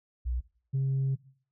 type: tone pair in turn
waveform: sine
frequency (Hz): 61 / 134.74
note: B1 / C#3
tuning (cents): -21 / -49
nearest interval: octave + major second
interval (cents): 1372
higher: second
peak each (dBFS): -27 / -23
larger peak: second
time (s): 0.25-0.41 / 0.73-1.16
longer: second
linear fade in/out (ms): 20
effects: noise-tail reverb RT60 0.5 s tail -19 dB re dry + tanh soft clip ceiling -23 dBFS